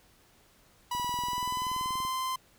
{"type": "tone with pitch glide", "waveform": "45% pulse", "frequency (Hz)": [978, 1036.2], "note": ["B5", "C6"], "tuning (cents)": [-17, -17], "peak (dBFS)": -30, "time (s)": [0.91, 2.36], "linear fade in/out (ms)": 5, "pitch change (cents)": 100, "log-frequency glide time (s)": [1.24, 1.99]}
{"type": "click train", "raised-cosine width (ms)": 3, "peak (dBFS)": -32, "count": 24, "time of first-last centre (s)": [0.95, 2.05], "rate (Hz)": 20.9}
{"effects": ["pink hiss -62 dBFS RMS until 2.58 s"]}